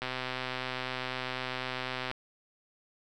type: click train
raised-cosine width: 0.3 ms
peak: -18 dBFS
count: 269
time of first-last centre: 0.02-2.114 s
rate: 128 Hz
effects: none